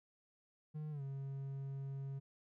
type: tone with pitch glide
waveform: triangle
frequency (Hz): 152.7 to 136.83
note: D#3 to C#3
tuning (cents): -32 to -22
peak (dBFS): -39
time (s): 0.74-2.2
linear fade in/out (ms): 20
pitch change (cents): -190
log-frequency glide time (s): 0.91-1.02
effects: none